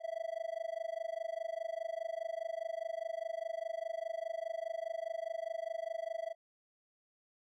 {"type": "tone with amplitude modulation", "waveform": "triangle", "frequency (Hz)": 659.3, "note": "E5", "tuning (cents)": 0, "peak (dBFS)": -31, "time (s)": [0, 6.35], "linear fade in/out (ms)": 50, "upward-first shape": "sine", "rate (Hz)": 24.9, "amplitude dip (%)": 100, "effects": []}